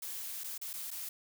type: noise with dropouts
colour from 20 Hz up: blue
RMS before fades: -41 dBFS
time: 0.02-1.09 s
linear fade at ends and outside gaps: 5 ms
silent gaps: 0.437-0.441 / 0.579-0.614 / 0.731-0.737 / 0.906-0.912 s
effects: none